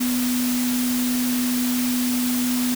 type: tone in noise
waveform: sine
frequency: 248 Hz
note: B3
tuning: 7 cents sharp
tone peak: -20 dBFS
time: 0-2.75 s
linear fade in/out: 10 ms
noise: white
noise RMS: -28 dBFS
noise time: 0-2.75 s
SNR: +5 dB
effects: none